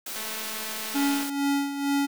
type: high-pass noise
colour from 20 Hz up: white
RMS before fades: -35 dBFS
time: 0.06-1.3 s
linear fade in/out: 5 ms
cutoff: 170 Hz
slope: 96 dB/octave
type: click train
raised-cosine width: 0.2 ms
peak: -20 dBFS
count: 234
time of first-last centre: 0.16-1.229 s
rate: 218 Hz
type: tone with tremolo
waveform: square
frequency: 281.1 Hz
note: C#4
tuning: 24 cents sharp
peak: -22 dBFS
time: 0.94-2.07 s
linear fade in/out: 20 ms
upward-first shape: sine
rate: 2.2 Hz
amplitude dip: 65%
effects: none